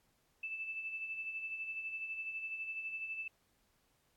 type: tone with tremolo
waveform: sine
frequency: 2637 Hz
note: E7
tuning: in tune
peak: -37 dBFS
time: 0.43-3.28 s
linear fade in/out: 5 ms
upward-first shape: sine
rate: 12 Hz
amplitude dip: 50%
effects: pink hiss -75 dBFS RMS until 4.16 s + AAC 64 kbps